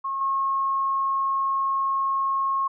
sine tone with level steps, 1085 Hz, C#6, 37 cents flat, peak -25 / -21 dBFS, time 0.04-2.68 s, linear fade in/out 10 ms, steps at 0.21 s, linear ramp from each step 2 ms, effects none

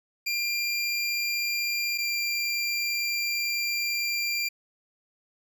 25% pulse tone pair in turn, 2388 / 2377 Hz, D7 / D7, +28 / +20 cents, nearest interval unison, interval 8 cents, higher first, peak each -22 dBFS, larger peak neither, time 0.26-1.98 / 1.98-4.49 s, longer second, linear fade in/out 10 ms, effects none

